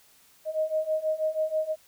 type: beating tone pair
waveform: sine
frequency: 622.3 / 628.5 Hz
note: D#5 / D#5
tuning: 0 / +17 cents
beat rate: 6.2 Hz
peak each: -29 / -27 dBFS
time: 0.45-1.76 s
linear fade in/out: 50 ms
effects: white hiss -59 dBFS RMS until 1.87 s